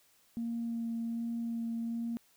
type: tone with vibrato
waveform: sine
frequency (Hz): 231.4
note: A#3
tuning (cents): -13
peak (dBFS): -32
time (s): 0.37-2.17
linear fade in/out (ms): 0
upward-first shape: sine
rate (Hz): 1.3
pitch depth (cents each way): 11
effects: tanh soft clip ceiling -28 dBFS + white hiss -67 dBFS RMS until 2.36 s